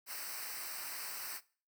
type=noise with comb filter; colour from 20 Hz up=white; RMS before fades=-43 dBFS; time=0.06-1.41 s; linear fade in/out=50 ms; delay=0.29 ms; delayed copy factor=-0.85; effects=noise-tail reverb RT60 0.4 s tail -20 dB re dry